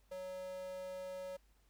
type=tone with high-pass filter; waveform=square; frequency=185 Hz; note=F#3; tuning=in tune; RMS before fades=-45 dBFS; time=0.11-1.37 s; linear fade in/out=10 ms; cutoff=500 Hz; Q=8.8; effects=added 50 Hz sine -68 dBFS peak until 1.69 s + pink hiss -75 dBFS RMS until 1.69 s